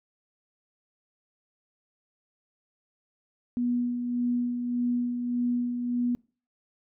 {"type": "tone with tremolo", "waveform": "sine", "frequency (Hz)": 243.2, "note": "B3", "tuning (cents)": -26, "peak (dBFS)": -23, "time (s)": [3.57, 6.15], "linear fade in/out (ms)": 0, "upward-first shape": "sine", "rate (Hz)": 1.7, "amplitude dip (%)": 45, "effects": ["noise-tail reverb RT60 0.4 s tail -26 dB re dry"]}